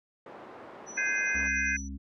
pink band-pass noise, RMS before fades -47 dBFS, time 0.26-1.48 s, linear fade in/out 2 ms, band 310 to 1200 Hz, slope 12 dB/octave
sine tone with tremolo, 5920 Hz, F#8, in tune, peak -37 dBFS, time 0.86-1.89 s, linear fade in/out 50 ms, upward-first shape sine, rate 10 Hz, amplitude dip 65%
sine chord, Ab major seventh, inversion third, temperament just, 1557.4 / 1661.2 / 2077 / 2492 Hz, G6 / Ab6 / C7 / Eb7, -12 / 0 / -13 / +2 cents, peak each -32 dBFS, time 0.97-1.77 s, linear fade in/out 10 ms
harmonic tone, 68.6 Hz, C#2, 17 cents flat, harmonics 1 / 3 / 4, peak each -37 / -42 / -43 dBFS, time 1.34-1.98 s, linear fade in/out 20 ms
effects none

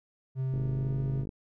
triangle tone with pitch glide, 131.5 to 134.34 Hz, C3 to C3, +9 to +46 cents, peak -26 dBFS, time 0.35-1.26 s, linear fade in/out 50 ms, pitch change +37 cents, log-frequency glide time 0.71-0.98 s
click train, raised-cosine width 3 ms, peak -26 dBFS, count 40, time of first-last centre 0.54-1.291 s, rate 51.9 Hz
effects none

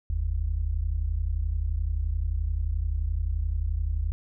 sine tone pair together, 46.25 / 77.78 Hz, F#1 / D#2, 0 / 0 cents, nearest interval major sixth, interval 900 cents, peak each -27 dBFS, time 0.1-4.12 s, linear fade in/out 0 ms, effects none

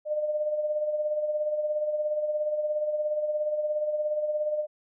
sine tone with tremolo, 604 Hz, D5, 48 cents sharp, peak -23 dBFS, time 0.05-4.67 s, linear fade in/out 50 ms, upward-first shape sine, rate 17 Hz, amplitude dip 50%, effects none

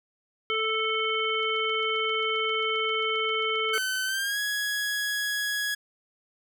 harmonic tone, 440 Hz, A4, in tune, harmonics 1 / 3 / 5 / 7, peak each -30 / -30 / -30 / -30 dBFS, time 0.5-3.78 s, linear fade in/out 0 ms
click train, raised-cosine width 0.2 ms, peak -32 dBFS, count 21, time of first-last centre 1.43-4.09 s, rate 7.52 Hz
sawtooth tone with pitch glide, 1523 to 1670.5 Hz, F#6 to G#6, +50 to +10 cents, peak -23 dBFS, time 3.73-5.75 s, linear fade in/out 10 ms, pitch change +160 cents, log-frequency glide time 4.05-4.39 s
effects none

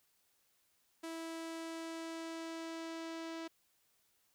sawtooth tone with low-pass filter sweep, 327.7 Hz, E4, 10 cents flat, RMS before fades -44 dBFS, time 1.03-3.48 s, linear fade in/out 10 ms, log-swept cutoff 11000 to 5600 Hz, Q 0.95, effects white hiss -75 dBFS RMS until 4.34 s

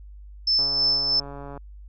sine tone with tremolo, 5274 Hz, E8, in tune, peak -17 dBFS, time 0.47-1.2 s, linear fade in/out 5 ms, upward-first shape sine, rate 3.1 Hz, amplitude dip 45%
click train, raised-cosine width 1 ms, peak -25 dBFS, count 140, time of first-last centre 0.59-1.576 s, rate 141 Hz
effects added 50 Hz sine -40 dBFS peak until 1.88 s

